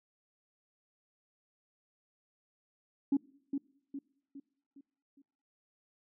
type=tone with echo; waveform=sine; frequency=278.4 Hz; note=C#4; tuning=8 cents sharp; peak=-23 dBFS; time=3.12-3.17 s; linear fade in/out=5 ms; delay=410 ms; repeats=5; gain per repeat=-7 dB; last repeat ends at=5.22 s; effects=noise-tail reverb RT60 0.8 s tail -25 dB re dry + tanh soft clip ceiling -21 dBFS